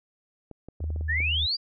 clicks, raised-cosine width 2 ms, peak -28 dBFS, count 8, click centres 0.513 / 0.686 / 0.805 / 0.841 / 0.904 / 0.961 / 1.01 / 1.204 s
sine tone, 78 Hz, D#2, 5 cents sharp, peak -27 dBFS, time 0.8-1.47 s, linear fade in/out 20 ms
sine exponential sweep, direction up, 1711 to 4887 Hz, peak -24 dBFS, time 1.08-1.57 s, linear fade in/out 20 ms
effects none

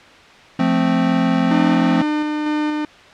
square chord, F major, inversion none, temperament equal, 174.61 / 220 / 261.6 Hz, F3 / A3 / C4, 0 / 0 / 0 cents, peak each -20 / -21 / -18 dBFS, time 0.59-2.02 s, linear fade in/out 5 ms
45% pulse tone with tremolo, 301.7 Hz, D4, 47 cents sharp, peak -17 dBFS, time 1.51-2.85 s, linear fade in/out 2 ms, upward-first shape square, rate 2.1 Hz, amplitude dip 25%
effects white hiss -43 dBFS RMS until 3.13 s + low-pass 3000 Hz 12 dB/octave

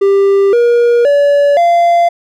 triangle tone with pitch steps, 395.4 / 475.7 / 572.3 / 688.4 Hz, G4 / A#4 / D5 / F5, +15 / +35 / -45 / -25 cents, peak -4 dBFS, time 0.01-2.09 s, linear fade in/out 10 ms, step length 520 ms, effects none

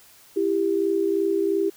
sine tone pair together, 332.7 / 395.6 Hz, E4 / G4, +16 / +16 cents, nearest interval minor third, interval 300 cents, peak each -24 / -21 dBFS, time 0.36-1.7 s, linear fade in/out 10 ms, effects white hiss -52 dBFS RMS until 1.76 s

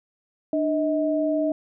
sine tone pair together, 299.1 / 633.8 Hz, D4 / D#5, +32 / +32 cents, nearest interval octave + minor second, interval 1300 cents, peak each -23 dBFS, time 0.53-1.52 s, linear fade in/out 2 ms, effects none

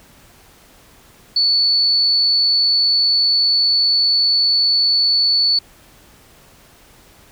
sine tone, 4455 Hz, C#8, 8 cents sharp, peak -12 dBFS, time 1.36-5.59 s, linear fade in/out 5 ms, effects pink hiss -48 dBFS RMS until 7.31 s

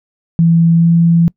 sine tone with pitch glide, 166.7 to 168.15 Hz, E3 to E3, +20 to +35 cents, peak -6 dBFS, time 0.39-1.28 s, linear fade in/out 0 ms, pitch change +15 cents, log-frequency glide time 0.76-0.87 s, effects noise-tail reverb RT60 0.1 s tail -24 dB re dry

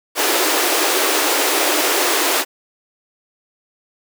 pink high-pass noise, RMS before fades -17 dBFS, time 0.15-2.45 s, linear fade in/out 50 ms, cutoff 290 Hz, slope 96 dB/octave, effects none

